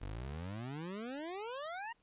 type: exponential sweep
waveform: 25% pulse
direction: up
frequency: 44.96 to 959 Hz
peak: -37 dBFS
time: 0.01-1.93 s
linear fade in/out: 10 ms
effects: pink hiss -74 dBFS RMS until 2.02 s + resampled to 8000 Hz